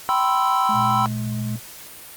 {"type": "chord", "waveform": "triangle", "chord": "C major seventh", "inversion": "second", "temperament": "equal with one note detuned", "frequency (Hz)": [774.5, 987.8, 1046.5, 1318.5], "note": ["G5", "B5", "C6", "E6"], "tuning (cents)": [-21, 0, 0, 0], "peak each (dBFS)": [-21, -20, -22, -20], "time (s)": [0.09, 1.06], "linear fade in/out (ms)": 0}
{"type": "tone with pitch glide", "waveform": "triangle", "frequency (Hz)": [213, 211.7], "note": ["G#3", "G#3"], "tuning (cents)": [44, 33], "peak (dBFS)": -25, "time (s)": [0.69, 1.56], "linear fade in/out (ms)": 2, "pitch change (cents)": -11, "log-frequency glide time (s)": [1.04, 1.45]}
{"type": "tone", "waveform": "sine", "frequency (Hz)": 119, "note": "A#2", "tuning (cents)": 36, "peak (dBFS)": -25, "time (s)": [0.73, 1.6], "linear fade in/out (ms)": 50}
{"effects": ["white hiss -40 dBFS RMS until 2.16 s", "Opus 48 kbps"]}